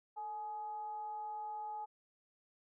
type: tone with frequency modulation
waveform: sine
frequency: 845 Hz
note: G#5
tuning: 30 cents sharp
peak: -40 dBFS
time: 0.16-1.86 s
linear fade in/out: 20 ms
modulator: 399 Hz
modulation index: 0.24
effects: none